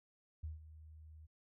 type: tone with ADSR envelope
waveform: sine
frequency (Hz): 78.1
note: D#2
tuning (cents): +7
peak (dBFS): -39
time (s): 0.43-1.27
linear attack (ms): 10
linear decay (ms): 150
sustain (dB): -14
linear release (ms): 20
effects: none